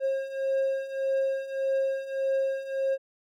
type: beating tone pair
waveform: triangle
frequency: 537 / 538.7 Hz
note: C5 / C#5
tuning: +45 / -50 cents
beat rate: 1.7 Hz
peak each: -29 / -25 dBFS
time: 0-2.98 s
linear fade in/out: 50 ms
effects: none